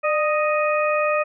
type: harmonic tone with a mistuned harmonic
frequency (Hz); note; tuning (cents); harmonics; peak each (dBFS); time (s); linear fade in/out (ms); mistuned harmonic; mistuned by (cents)
622.3; D#5; 0; 1 / 2 / 3 / 4; -20 / -23 / -31 / -26; 0.03-1.24; 20; 1; -62
effects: none